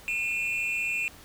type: tone pair together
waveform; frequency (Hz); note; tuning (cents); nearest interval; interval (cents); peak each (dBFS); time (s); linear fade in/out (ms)
triangle; 2438 / 2672; D#7 / E7; -36 / +23; major second; 159; -27; 0.08-1.08; 0
effects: tanh soft clip ceiling -20 dBFS + pink hiss -50 dBFS RMS until 1.24 s